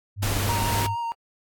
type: tone with pitch glide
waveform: sine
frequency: 100.3 to 102.17 Hz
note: G2 to G#2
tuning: +40 to -28 cents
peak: -26 dBFS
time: 0.16-0.96 s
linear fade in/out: 50 ms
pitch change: +32 cents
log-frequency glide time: 0.41-0.66 s
type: noise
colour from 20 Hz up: pink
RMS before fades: -27 dBFS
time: 0.22-0.87 s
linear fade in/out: 10 ms
type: tone with vibrato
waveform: triangle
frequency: 932.3 Hz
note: A#5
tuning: in tune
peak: -24 dBFS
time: 0.49-1.12 s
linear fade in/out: 0 ms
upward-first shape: sine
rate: 6.5 Hz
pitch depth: 19 cents each way
effects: AAC 64 kbps